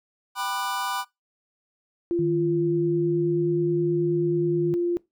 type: chord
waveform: square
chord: G major seventh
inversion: none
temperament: equal with one note detuned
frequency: 784 / 987.8 / 1199.3 / 1480 Hz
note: G5 / B5 / D6 / F#6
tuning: 0 / 0 / +36 / 0 cents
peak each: -34 / -30 / -33 / -35 dBFS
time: 0.35-1.05 s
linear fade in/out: 50 ms
type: tone with pitch glide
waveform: sine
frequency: 343.7 to 347.7 Hz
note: F4 to F4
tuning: -28 to -8 cents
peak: -21 dBFS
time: 2.11-4.97 s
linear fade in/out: 0 ms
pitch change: +20 cents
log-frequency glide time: 2.58-3.56 s
type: tone with vibrato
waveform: sine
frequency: 155.56 Hz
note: D#3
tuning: in tune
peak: -26 dBFS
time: 2.19-4.74 s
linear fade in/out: 0 ms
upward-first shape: square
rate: 9.4 Hz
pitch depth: 20 cents each way
effects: noise-tail reverb RT60 0.2 s tail -22 dB re dry